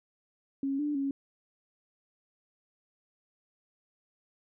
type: tone with pitch steps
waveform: sine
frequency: 274 / 294.8 / 275.8 Hz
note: C#4 / D4 / C#4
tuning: -20 / +7 / -9 cents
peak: -28 dBFS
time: 0.63-1.11 s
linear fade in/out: 2 ms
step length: 160 ms
effects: none